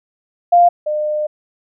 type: tone pair in turn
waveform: sine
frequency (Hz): 698.5 / 604.6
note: F5 / D#5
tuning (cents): 0 / -50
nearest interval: major second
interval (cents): 250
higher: first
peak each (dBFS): -6 / -16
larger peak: first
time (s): 0.52-0.69 / 0.86-1.27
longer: second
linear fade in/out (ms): 10
effects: none